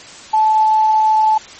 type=tone with tanh clipping; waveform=triangle; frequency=869 Hz; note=A5; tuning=22 cents flat; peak=-9 dBFS; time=0.33-1.38 s; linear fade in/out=10 ms; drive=3 dB; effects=white hiss -36 dBFS RMS until 1.59 s + MP3 32 kbps

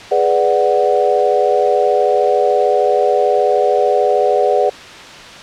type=chord; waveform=sine; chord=G# half-diminished seventh; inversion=none; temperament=equal; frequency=415.3 / 493.9 / 587.3 / 740 Hz; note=G#4 / B4 / D5 / F#5; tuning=0 / 0 / 0 / 0 cents; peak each=-16 dBFS; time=0.11-4.7 s; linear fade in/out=10 ms; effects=white hiss -33 dBFS RMS until 5.42 s + low-pass 4000 Hz 12 dB/octave

